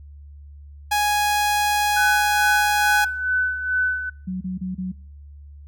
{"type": "tone", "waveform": "sawtooth", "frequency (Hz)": 830.6, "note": "G#5", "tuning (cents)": 0, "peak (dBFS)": -14, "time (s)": [0.91, 3.05], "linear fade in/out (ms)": 10}
{"type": "tone with tremolo", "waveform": "sine", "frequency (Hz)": 1505, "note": "F#6", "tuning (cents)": 29, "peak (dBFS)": -17, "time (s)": [1.96, 4.1], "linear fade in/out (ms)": 10, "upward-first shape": "sine", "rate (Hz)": 2.3, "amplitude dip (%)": 65}
{"type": "tone bursts", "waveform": "sine", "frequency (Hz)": 185, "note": "F#3", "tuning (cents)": 0, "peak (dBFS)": -24, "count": 4, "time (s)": [4.27, 4.92], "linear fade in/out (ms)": 10, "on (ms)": 140, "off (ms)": 30}
{"effects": ["noise-tail reverb RT60 0.6 s tail -26 dB re dry", "added 72 Hz sine -39 dBFS peak until 5.67 s"]}